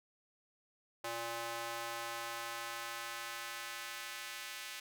square tone with high-pass filter sweep, 116.54 Hz, A#2, in tune, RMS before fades -43 dBFS, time 1.04-4.8 s, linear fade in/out 5 ms, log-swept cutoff 630 to 2200 Hz, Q 1, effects none

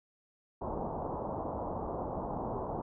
white low-pass noise, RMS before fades -37 dBFS, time 0.61-2.82 s, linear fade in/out 10 ms, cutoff 990 Hz, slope 48 dB/octave, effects none

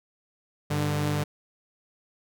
sawtooth tone pair together, 100 / 148 Hz, G2 / D3, +35 / +14 cents, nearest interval perfect fifth, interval 679 cents, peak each -26 / -22 dBFS, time 0.7-1.24 s, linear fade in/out 10 ms, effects none

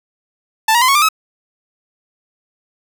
sawtooth tone with pitch steps, 882 / 950.8 / 1024.9 / 1104.9 / 1191 / 1283.9 Hz, A5 / A#5 / C6 / C#6 / D6 / E6, +4 / +34 / -36 / -6 / +24 / -46 cents, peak -6 dBFS, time 0.68-1.088 s, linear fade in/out 5 ms, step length 68 ms, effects none

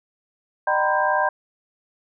sine tone cluster, 607 / 769 / 954 / 1014 / 1590 Hz, D#5 / G5 / A#5 / B5 / G6, -43 / -33 / +40 / +45 / +24 cents, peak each -24 dBFS, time 0.67-1.29 s, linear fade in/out 5 ms, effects none

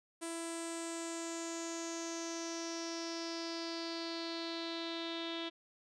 sawtooth tone with low-pass filter sweep, 332.7 Hz, E4, 16 cents sharp, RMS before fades -41 dBFS, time 0.21-5.5 s, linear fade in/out 20 ms, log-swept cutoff 9000 to 3500 Hz, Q 6.1, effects none

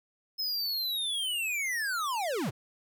square linear sweep, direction down, 5180 to 87.31 Hz, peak -30 dBFS, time 0.38-2.51 s, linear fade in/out 20 ms, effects none

